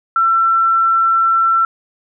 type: tone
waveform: sine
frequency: 1345 Hz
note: E6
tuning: 34 cents sharp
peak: -10 dBFS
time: 0.16-1.65 s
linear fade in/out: 2 ms
effects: none